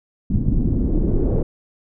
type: noise with low-pass filter sweep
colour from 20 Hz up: brown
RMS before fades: -18 dBFS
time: 0.3-1.43 s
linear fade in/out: 5 ms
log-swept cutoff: 200 to 480 Hz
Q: 2.4
effects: none